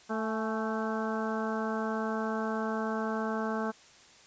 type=harmonic tone with a mistuned harmonic; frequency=220.8 Hz; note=A3; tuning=6 cents sharp; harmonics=1 / 2 / 3 / 4 / 5 / 6 / 7; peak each=-33 / -36 / -38 / -39 / -40 / -41 / -41 dBFS; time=0.09-3.72 s; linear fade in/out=20 ms; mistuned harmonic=4; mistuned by=-46 cents; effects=white hiss -56 dBFS RMS until 4.26 s + resampled to 16000 Hz